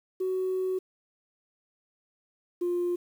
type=tone pair in turn; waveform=sine; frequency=373.4 / 352 Hz; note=F#4 / F4; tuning=+16 / +14 cents; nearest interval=minor second; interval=102 cents; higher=first; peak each=-25 / -24 dBFS; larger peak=second; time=0.2-0.79 / 2.61-2.96 s; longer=first; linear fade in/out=10 ms; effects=tanh soft clip ceiling -22 dBFS + 9-bit